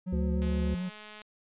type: tone with vibrato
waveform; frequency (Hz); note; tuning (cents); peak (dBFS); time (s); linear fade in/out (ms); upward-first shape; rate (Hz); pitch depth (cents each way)
triangle; 180; F#3; -47; -29; 0.06-0.9; 20; sine; 6.7; 42
type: harmonic tone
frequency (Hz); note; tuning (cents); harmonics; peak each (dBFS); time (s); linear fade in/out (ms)
73.3; D2; -3; 1 / 3 / 5 / 7; -28 / -35 / -39 / -42; 0.12-0.75; 10
type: click train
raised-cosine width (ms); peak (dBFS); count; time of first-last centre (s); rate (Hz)
0.2; -29; 170; 0.42-1.217; 212
effects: resampled to 8000 Hz